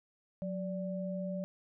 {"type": "tone pair together", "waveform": "sine", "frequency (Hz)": [183.1, 583], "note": ["F#3", "D5"], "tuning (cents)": [-18, -13], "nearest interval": "octave + minor sixth", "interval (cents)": 2005, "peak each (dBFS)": [-36, -39], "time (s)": [0.42, 1.44], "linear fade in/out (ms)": 0, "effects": []}